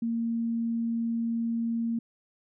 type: tone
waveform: sine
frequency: 230.7 Hz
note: A#3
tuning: 18 cents flat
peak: -26 dBFS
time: 0.02-1.99 s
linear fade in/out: 5 ms
effects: none